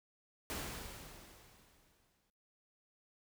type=noise with exponential decay; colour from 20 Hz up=pink; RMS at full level=-40 dBFS; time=0.5-2.3 s; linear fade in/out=0 ms; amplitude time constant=390 ms; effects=noise-tail reverb RT60 1.0 s tail -25 dB re dry